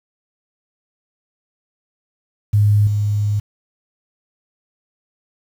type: tone with level steps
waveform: sine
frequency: 103.83 Hz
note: G#2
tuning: in tune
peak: -10 / -15 dBFS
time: 2.53-3.4 s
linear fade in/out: 10 ms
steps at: 2.87 s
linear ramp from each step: 2 ms
effects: 7-bit